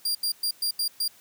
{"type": "tone bursts at uneven times", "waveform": "sawtooth", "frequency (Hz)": 4777, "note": "D8", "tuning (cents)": 29, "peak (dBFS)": -21, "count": 6, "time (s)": [[0.05, 0.15], [0.23, 0.32], [0.43, 0.51], [0.62, 0.71], [0.79, 0.88], [1, 1.08]], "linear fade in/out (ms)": 5, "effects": ["white hiss -55 dBFS RMS until 1.2 s", "high-pass 60 Hz 12 dB/octave"]}